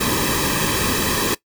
pink noise with comb filter, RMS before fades -20 dBFS, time 0-1.35 s, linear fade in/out 10 ms, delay 1.4 ms, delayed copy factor -0.7, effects noise-tail reverb RT60 0.1 s tail -18 dB re dry

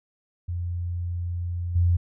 sine tone with level steps, 87.31 Hz, F2, in tune, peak -26 / -17 dBFS, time 0.48-1.97 s, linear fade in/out 10 ms, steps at 1.75 s, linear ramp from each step 10 ms, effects none

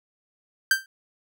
45% pulse tone with exponential decay, 1568 Hz, G6, in tune, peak -13 dBFS, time 0.71-0.86 s, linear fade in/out 2 ms, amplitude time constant 31 ms, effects none

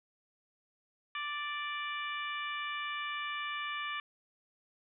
harmonic tone, 587.3 Hz, D5, in tune, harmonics 2 / 3 / 4 / 5 / 6, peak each -39 / -41 / -41 / -44 / -48 dBFS, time 1.15-4 s, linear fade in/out 2 ms, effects none

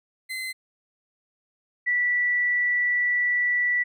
35% pulse / sine tone pair in turn, 2052 / 1959.6 Hz, C7 / B6, -34 / -14 cents, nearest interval minor second, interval 80 cents, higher first, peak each -28 / -20 dBFS, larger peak second, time 0.29-0.53 / 1.86-3.84 s, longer second, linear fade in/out 20 ms, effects none

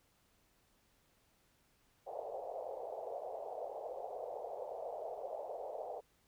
white band-pass noise, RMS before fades -44 dBFS, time 2.06-6.01 s, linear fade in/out 20 ms, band 460 to 750 Hz, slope 48 dB/octave, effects pink hiss -73 dBFS RMS until 6.27 s

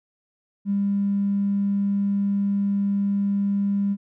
triangle tone with tanh clipping, 200.1 Hz, G3, 36 cents sharp, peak -19 dBFS, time 0.65-3.97 s, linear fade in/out 50 ms, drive 2 dB, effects none

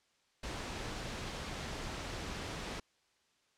pink noise, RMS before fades -41 dBFS, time 0.43-2.8 s, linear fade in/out 5 ms, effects white hiss -73 dBFS RMS until 3.57 s + low-pass 6000 Hz 12 dB/octave

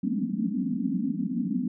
white band-pass noise, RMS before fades -28 dBFS, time 0.03-1.68 s, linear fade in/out 5 ms, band 170 to 280 Hz, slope 96 dB/octave, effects none

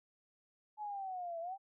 sine linear two-way sweep, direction down then up, 858 to 657 to 801 Hz, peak -39 dBFS, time 0.77-1.58 s, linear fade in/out 50 ms, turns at 1.4 s, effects none

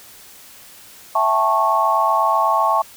sine chord, A dominant seventh, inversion second, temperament just, 660 / 792 / 880 / 1100 Hz, E5 / G5 / A5 / C#6, +2 / +18 / 0 / -14 cents, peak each -21 / -23 / -19 / -17 dBFS, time 1.15-2.82 s, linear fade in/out 5 ms, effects white hiss -43 dBFS RMS until 2.96 s

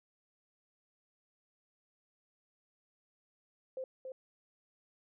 sine tone with echo, 521 Hz, C5, 7 cents flat, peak -37 dBFS, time 3.77-3.84 s, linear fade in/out 2 ms, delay 280 ms, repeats 1, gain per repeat -4 dB, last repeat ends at 4.12 s, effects none

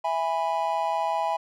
triangle chord, E major, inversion none, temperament just, 659.3 / 824.1 / 988.9 Hz, E5 / G#5 / B5, 0 / -14 / +2 cents, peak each -27 / -25 / -27 dBFS, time 0.04-1.37 s, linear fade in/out 10 ms, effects none

